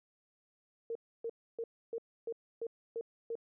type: tone bursts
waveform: sine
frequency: 460 Hz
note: A#4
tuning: 23 cents flat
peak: -35 dBFS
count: 8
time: 0.9-3.354 s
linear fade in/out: 2 ms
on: 53 ms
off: 290 ms
effects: none